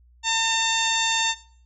harmonic tone, 903 Hz, A5, 45 cents sharp, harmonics 1 / 2 / 3 / 4 / 5 / 6 / 7 / 8, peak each -26 / -30 / -29 / -26 / -33 / -37 / -33 / -29 dBFS, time 0.23-1.35 s, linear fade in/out 50 ms, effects noise-tail reverb RT60 0.5 s tail -17 dB re dry + added 60 Hz sine -52 dBFS peak until 1.65 s

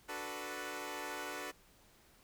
10% pulse chord, B minor seventh, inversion first, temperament equal, 293.7 / 370 / 440 / 493.9 Hz, D4 / F#4 / A4 / B4, 0 / 0 / 0 / 0 cents, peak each -38 / -38 / -39 / -38 dBFS, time 0.08-1.52 s, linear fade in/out 20 ms, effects pink hiss -65 dBFS RMS until 2.23 s

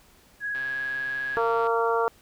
sine tone with vibrato, 1661.2 Hz, G#6, in tune, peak -27 dBFS, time 0.4-1.4 s, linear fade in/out 50 ms, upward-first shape sine, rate 20 Hz, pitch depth 23 cents each way
click train, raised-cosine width 0.3 ms, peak -27 dBFS, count 151, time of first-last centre 0.55-1.669 s, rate 134 Hz
harmonic tone, 230 Hz, A#3, 23 cents flat, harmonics 2 / 3 / 4 / 5 / 6, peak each -24 / -30 / -28 / -29 / -30 dBFS, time 1.37-2.08 s, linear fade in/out 0 ms
effects pink hiss -57 dBFS RMS until 2.21 s

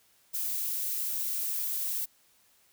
violet noise, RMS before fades -32 dBFS, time 0.33-2.06 s, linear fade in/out 20 ms, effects white hiss -65 dBFS RMS until 2.72 s

